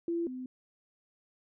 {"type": "tone pair in turn", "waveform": "sine", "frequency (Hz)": [338.7, 255.2], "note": ["E4", "C4"], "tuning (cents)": [47, -43], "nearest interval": "perfect fourth", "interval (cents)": 490, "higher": "first", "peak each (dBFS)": [-29, -37], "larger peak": "first", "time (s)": [[0.08, 0.27], [0.27, 0.46]], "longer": "neither", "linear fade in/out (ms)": 2, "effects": []}